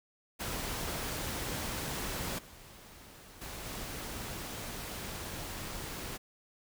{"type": "noise with level steps", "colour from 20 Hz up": "pink", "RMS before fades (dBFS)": [-37, -53, -43, -41], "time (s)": [0.39, 6.18], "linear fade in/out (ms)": 20, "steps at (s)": [2.38, 3.41, 3.65], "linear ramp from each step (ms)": 10, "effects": []}